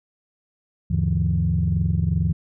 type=tone cluster; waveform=sine; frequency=79.6 / 102.5 / 146.2 / 168.2 Hz; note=D#2 / G#2 / D3 / E3; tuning=+40 / -22 / -7 / +35 cents; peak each=-22 / -24 / -25 / -22 dBFS; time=0.9-2.33 s; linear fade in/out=10 ms; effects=tanh soft clip ceiling -10 dBFS